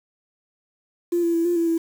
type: tone with pitch steps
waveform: triangle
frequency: 346.3 / 338.3 / 333.4 / 348.3 / 335.3 / 330.5 Hz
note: F4 / E4 / E4 / F4 / E4 / E4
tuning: -15 / +45 / +20 / -5 / +30 / +5 cents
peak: -14 dBFS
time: 1.12-1.78 s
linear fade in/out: 10 ms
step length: 110 ms
effects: tanh soft clip ceiling -16 dBFS + 7-bit